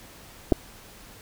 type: clicks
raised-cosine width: 2 ms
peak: -6 dBFS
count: 2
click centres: 0.521 / 0.524 s
effects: pink hiss -48 dBFS RMS until 1.21 s